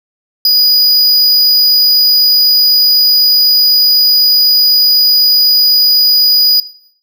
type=tone; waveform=square; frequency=4926 Hz; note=D#8; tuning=18 cents flat; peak=-6 dBFS; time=0.45-6.6 s; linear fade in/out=2 ms; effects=noise-tail reverb RT60 0.6 s tail -17 dB re dry